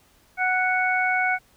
harmonic tone, 740 Hz, F#5, in tune, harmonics 1 / 2 / 3, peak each -24 / -24 / -24 dBFS, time 0.37-1.39 s, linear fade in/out 50 ms, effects pink hiss -59 dBFS RMS until 1.56 s

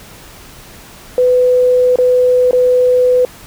sine tone with dropouts, 500 Hz, B4, 21 cents sharp, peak -7 dBFS, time 1.18-3.25 s, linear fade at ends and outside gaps 1 ms, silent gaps 1.958-1.986 / 2.51-2.531 s, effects pink hiss -37 dBFS RMS until 3.46 s

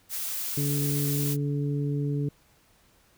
blue noise, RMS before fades -32 dBFS, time 0.09-1.37 s, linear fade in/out 50 ms
harmonic tone, 143.6 Hz, D3, 39 cents flat, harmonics 1 / 2 / 3, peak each -26 / -32 / -36 dBFS, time 0.57-2.29 s, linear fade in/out 5 ms
effects pink hiss -62 dBFS RMS until 3.17 s

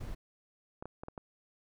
brown noise, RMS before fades -40 dBFS, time 0-0.15 s, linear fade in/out 10 ms
clicks, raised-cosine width 1 ms, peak -28 dBFS, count 5, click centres 0.825 / 0.856 / 1.035 / 1.084 / 1.178 s
effects none

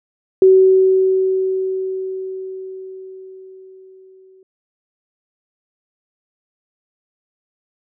sine tone with exponential decay, 378.2 Hz, F#4, 38 cents sharp, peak -5 dBFS, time 0.42-4.43 s, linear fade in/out 2 ms, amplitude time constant 870 ms, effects none

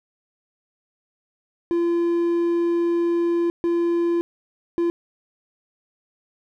triangle tone bursts at uneven times, 341.9 Hz, F4, 37 cents flat, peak -16 dBFS, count 3, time 1.71-3.5 / 3.64-4.21 / 4.78-4.9 s, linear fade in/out 0 ms, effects none

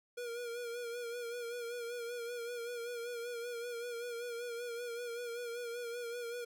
square tone with vibrato, 475.8 Hz, A#4, 35 cents sharp, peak -40 dBFS, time 0.17-6.45 s, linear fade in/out 10 ms, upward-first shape sine, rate 5.2 Hz, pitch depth 47 cents each way, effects none

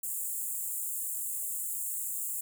pink high-pass noise, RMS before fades -35 dBFS, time 0.03-2.41 s, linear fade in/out 5 ms, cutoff 7200 Hz, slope 96 dB/octave, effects none

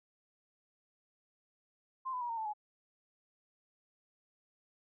sine tone with pitch steps, 1046.5 / 1002.1 / 959.6 / 919 / 880 / 842.7 Hz, C6 / B5 / A#5 / A#5 / A5 / G#5, 0 / +25 / +50 / -25 / 0 / +25 cents, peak -35 dBFS, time 2.05-2.536 s, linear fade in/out 20 ms, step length 81 ms, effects none

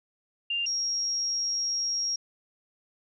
sine tone pair in turn, 2794 / 5598 Hz, F7 / F8, 0 / +3 cents, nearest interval octave, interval 1203 cents, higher second, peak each -26 dBFS, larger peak neither, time 0.5-0.66 / 0.66-2.16 s, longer second, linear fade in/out 5 ms, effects none

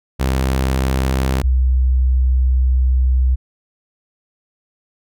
sawtooth / sine tone pair in turn, 65.7 / 63.79 Hz, C2 / C2, +8 / -43 cents, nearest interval minor second, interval 51 cents, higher first, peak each -11 dBFS, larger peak neither, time 0.19-1.43 / 1.43-3.36 s, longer second, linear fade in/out 20 ms, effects none

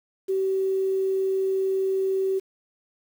sine tone, 383.4 Hz, G4, 38 cents flat, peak -21 dBFS, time 0.28-2.4 s, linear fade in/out 20 ms, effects 8-bit

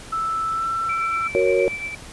sine tone with pitch glide, 1318.5 to 1339.2 Hz, E6 to E6, 0 to +27 cents, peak -21 dBFS, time 0.12-1.28 s, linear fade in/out 10 ms, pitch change +27 cents, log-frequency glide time 0.51-0.67 s
sine tone with tremolo, 2328 Hz, D7, 16 cents flat, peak -25 dBFS, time 0.89-1.95 s, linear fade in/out 5 ms, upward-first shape sine, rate 8.6 Hz, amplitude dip 50%
sine chord, F# major, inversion none, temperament equal, 370 / 466.2 / 554.4 Hz, F#4 / A#4 / C#5, 0 / 0 / 0 cents, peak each -20 dBFS, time 1.35-1.68 s, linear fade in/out 0 ms
effects pink hiss -40 dBFS RMS until 2.12 s + resampled to 24000 Hz

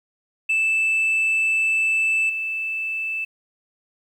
sine tone with level steps, 2637 Hz, E7, in tune, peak -15 / -23 dBFS, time 0.49-3.25 s, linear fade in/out 10 ms, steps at 2.29 s, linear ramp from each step 10 ms, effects tanh soft clip ceiling -16 dBFS + 9-bit

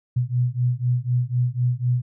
sine beating tone pair, 121.7 / 125.7 Hz, B2 / B2, -25 / +31 cents, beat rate 4 Hz, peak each -22 dBFS, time 0.16-2.02 s, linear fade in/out 10 ms, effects none

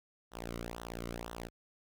sawtooth tone with flanger, 58.27 Hz, A#1, in tune, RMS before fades -43 dBFS, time 0.31-1.5 s, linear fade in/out 50 ms, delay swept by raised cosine 0.42 to 1.2 ms, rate 2 Hz, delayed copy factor -0.85, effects none

